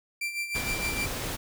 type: tone with tremolo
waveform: 40% pulse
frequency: 2355 Hz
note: D7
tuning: 4 cents sharp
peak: -27 dBFS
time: 0.21-1.06 s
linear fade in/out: 5 ms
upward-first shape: sine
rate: 6.5 Hz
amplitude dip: 65%
type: noise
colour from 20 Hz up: pink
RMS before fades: -33 dBFS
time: 0.54-1.37 s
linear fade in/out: 20 ms
effects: none